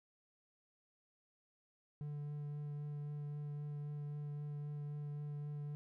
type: tone with vibrato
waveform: triangle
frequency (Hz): 146.83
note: D3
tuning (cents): 0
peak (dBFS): -39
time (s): 2.01-5.75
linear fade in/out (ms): 0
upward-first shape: triangle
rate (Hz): 3.8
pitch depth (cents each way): 13
effects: none